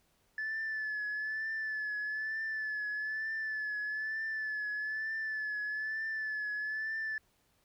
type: tone with vibrato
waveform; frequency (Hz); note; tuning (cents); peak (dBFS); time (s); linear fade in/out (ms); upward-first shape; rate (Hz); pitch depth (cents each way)
sine; 1735; A6; -25; -32; 0.38-7.18; 2; triangle; 1.1; 46
effects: tanh soft clip ceiling -31 dBFS + pink hiss -72 dBFS RMS until 7.64 s